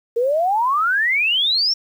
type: exponential sweep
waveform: sine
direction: up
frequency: 453.5 to 5588 Hz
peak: -15 dBFS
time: 0.16-1.74 s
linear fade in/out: 10 ms
effects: 8-bit